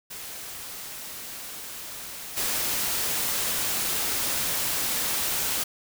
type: noise with level steps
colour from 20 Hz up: white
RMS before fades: -38 / -27 dBFS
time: 0.1-5.64 s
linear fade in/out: 10 ms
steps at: 2.36 s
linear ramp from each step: 20 ms
effects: none